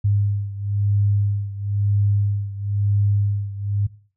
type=beating tone pair; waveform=sine; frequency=101.3 / 102.3 Hz; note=G#2 / G#2; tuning=-43 / -26 cents; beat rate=1 Hz; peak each=-19 / -23 dBFS; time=0.04-3.87 s; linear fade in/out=10 ms; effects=noise-tail reverb RT60 0.4 s tail -18 dB re dry